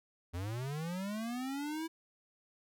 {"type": "linear sweep", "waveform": "square", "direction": "up", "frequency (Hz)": [82.41, 329.6], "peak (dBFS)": -37, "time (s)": [0.33, 1.88], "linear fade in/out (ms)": 20, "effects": []}